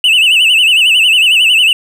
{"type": "tone with vibrato", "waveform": "triangle", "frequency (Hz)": 2794, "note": "F7", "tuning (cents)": 0, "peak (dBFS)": -4, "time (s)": [0.04, 1.73], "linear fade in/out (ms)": 2, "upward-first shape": "sine", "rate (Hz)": 11, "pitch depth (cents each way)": 140, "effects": []}